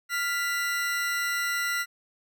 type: tone pair together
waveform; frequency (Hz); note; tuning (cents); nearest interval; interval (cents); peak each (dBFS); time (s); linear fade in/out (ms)
40% pulse; 1396.9 / 1978.1; F6 / B6; 0 / +2; tritone; 602; -28; 0.09-1.86; 50
effects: none